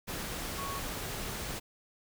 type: tone in noise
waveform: sine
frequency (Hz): 1108.7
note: C#6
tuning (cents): 0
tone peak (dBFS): -38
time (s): 0.57-0.8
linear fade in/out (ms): 20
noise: pink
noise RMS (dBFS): -38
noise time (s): 0.07-1.6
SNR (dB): -3
effects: none